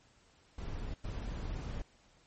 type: noise bursts at uneven times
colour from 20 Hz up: brown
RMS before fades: -39 dBFS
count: 2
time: 0.58-0.94 / 1.04-1.82 s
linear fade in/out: 5 ms
effects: pink hiss -66 dBFS RMS until 2.26 s + MP3 32 kbps